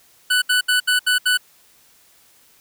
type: tone bursts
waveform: 25% pulse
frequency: 1490 Hz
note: F#6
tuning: 12 cents sharp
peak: -11 dBFS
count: 6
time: 0.3-1.375 s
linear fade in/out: 10 ms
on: 120 ms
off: 71 ms
effects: white hiss -54 dBFS RMS until 2.6 s